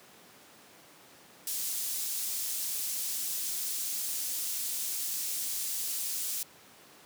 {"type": "high-pass noise", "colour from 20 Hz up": "pink", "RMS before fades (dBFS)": -34, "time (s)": [1.47, 6.43], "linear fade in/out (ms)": 2, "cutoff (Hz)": 6600, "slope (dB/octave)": 12, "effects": ["pink hiss -55 dBFS RMS until 7.05 s", "high-pass 200 Hz 12 dB/octave"]}